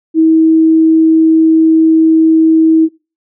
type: tone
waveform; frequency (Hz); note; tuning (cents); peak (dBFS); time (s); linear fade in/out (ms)
sine; 321.1; E4; -45; -4; 0.14-2.89; 50
effects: noise-tail reverb RT60 0.3 s tail -21 dB re dry